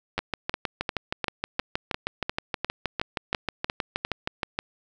two click trains, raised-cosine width 0.3 ms, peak -10 / -10 dBFS, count 29 / 12, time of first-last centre 0.18-4.589 / 0.19-4.05 s, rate 6.35 / 2.85 Hz, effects none

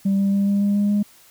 sine tone with pitch steps, 196 / 197.59 / 199.2 / 200.8 / 202.4 / 204.1 / 205.7 Hz, G3 / G3 / G3 / G3 / G#3 / G#3 / G#3, 0 / +14 / +28 / +42 / -44 / -30 / -16 cents, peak -14 dBFS, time 0.05-1.03 s, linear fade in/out 10 ms, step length 140 ms, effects tanh soft clip ceiling -14 dBFS + white hiss -51 dBFS RMS until 1.3 s

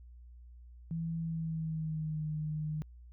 sine tone with pitch glide, 164.81 to 153.77 Hz, E3 to D#3, 0 to -20 cents, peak -33 dBFS, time 0.91-2.82 s, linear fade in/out 0 ms, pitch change -120 cents, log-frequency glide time 1.19-2.27 s, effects added 60 Hz sine -50 dBFS peak until 3.12 s

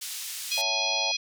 pink band-pass noise, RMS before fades -36 dBFS, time 0.01-0.62 s, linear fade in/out 10 ms, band 3800 to 15000 Hz, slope 12 dB/octave
harmonic tone, 830.6 Hz, G#5, in tune, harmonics 3 / 4 / 5 / 6 / 7, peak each -30 / -31 / -30 / -34 / -35 dBFS, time 0.51-1.17 s, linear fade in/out 10 ms
sine chord, A dominant seventh, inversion first, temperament equal, 554.4 / 659.3 / 784 / 880 Hz, C#5 / E5 / G5 / A5, 0 / 0 / 0 / 0 cents, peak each -38 / -36 / -37 / -35 dBFS, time 0.57-1.12 s, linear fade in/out 10 ms
effects none

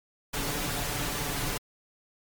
pink noise with comb filter, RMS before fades -31 dBFS, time 0.33-1.58 s, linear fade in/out 10 ms, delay 6.9 ms, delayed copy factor +0.55, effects MP3 96 kbps

